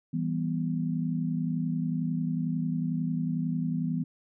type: chord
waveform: sine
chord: E minor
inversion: none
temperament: equal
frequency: 164.81 / 196 / 246.9 Hz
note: E3 / G3 / B3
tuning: 0 / 0 / 0 cents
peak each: -29 / -35 / -31 dBFS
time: 0.13-4.04 s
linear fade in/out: 10 ms
effects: none